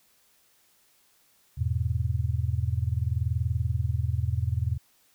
sine chord, E major, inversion none, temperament just, 82.41 / 103.01 / 123.61 Hz, E2 / G#2 / B2, 0 / -14 / +2 cents, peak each -28 / -29 / -29 dBFS, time 1.57-4.78 s, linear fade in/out 20 ms, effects white hiss -64 dBFS RMS until 5.14 s

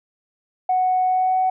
sine tone with pitch glide, 740 to 748.2 Hz, F#5 to F#5, 0 to +19 cents, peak -15 dBFS, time 0.69-1.5 s, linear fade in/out 5 ms, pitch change +19 cents, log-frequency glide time 1.06-1.39 s, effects tanh soft clip ceiling -11 dBFS

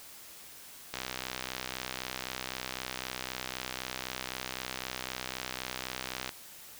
click train, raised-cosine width 0.2 ms, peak -17 dBFS, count 343, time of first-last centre 0.94-6.292 s, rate 63.9 Hz, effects white hiss -50 dBFS RMS until 6.79 s

